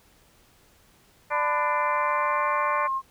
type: harmonic tone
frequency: 295.5 Hz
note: D4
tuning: 11 cents sharp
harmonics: 2 / 3 / 4 / 5 / 6 / 7 / 8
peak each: -30 / -32 / -33 / -34 / -35 / -35 / -36 dBFS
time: 1.3-2.88 s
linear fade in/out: 20 ms
type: tone with pitch glide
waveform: sine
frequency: 1008 to 1067.3 Hz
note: B5 to C6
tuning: +35 to +34 cents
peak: -24 dBFS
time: 1.3-3.02 s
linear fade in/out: 50 ms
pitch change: +99 cents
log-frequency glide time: 1.74-2.5 s
effects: pink hiss -59 dBFS RMS until 3.1 s